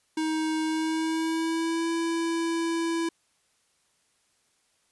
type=tone with pitch glide; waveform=square; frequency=315.1 to 332.3 Hz; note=D#4 to E4; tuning=+22 to +14 cents; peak=-26 dBFS; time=0.17-3.09 s; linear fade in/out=5 ms; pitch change=+92 cents; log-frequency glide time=0.64-1.9 s; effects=white hiss -69 dBFS RMS until 4.91 s + resampled to 24000 Hz